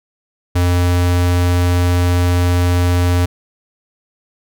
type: tone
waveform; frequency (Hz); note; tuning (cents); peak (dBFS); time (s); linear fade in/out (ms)
square; 88.5; F2; +23; -12; 0.55-3.26; 10
effects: none